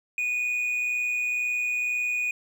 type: tone with amplitude modulation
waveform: triangle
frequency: 2466 Hz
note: D#7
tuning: 16 cents flat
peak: -21 dBFS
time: 0.18-2.31 s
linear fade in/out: 2 ms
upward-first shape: sine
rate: 122 Hz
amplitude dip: 40%
effects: none